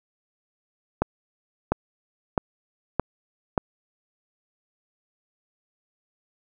accelerating click train, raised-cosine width 1 ms, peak -6 dBFS, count 5, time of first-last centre 1.02-3.578 s, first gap 700 ms, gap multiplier 0.94, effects none

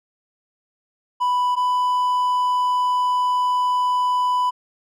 triangle tone pair in turn, 990 / 994.8 Hz, B5 / B5, +4 / +12 cents, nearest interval unison, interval 8 cents, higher second, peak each -15 dBFS, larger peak neither, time 1.2-1.56 / 1.56-4.51 s, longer second, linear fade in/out 20 ms, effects none

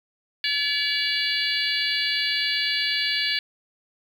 harmonic tone with a mistuned harmonic, 572 Hz, D5, 46 cents flat, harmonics 3 / 4 / 5 / 6 / 7 / 8, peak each -29 / -29 / -29 / -29 / -29 / -29 dBFS, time 0.44-3.39 s, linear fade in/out 2 ms, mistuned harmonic 7, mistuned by +26 cents, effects 8-bit

